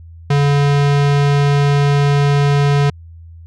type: tone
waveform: square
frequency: 142.8 Hz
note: D3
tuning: 48 cents flat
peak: -11 dBFS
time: 0.3-2.9 s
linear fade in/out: 5 ms
effects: added 83 Hz sine -34 dBFS peak until 3.46 s + low-pass 5000 Hz 12 dB/octave